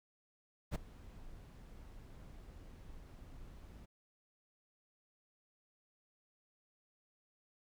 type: noise with ADSR envelope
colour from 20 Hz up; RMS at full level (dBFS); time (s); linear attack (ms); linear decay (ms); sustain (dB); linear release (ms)
brown; -31; 0.71-3.86; 43; 9; -22; 14
effects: none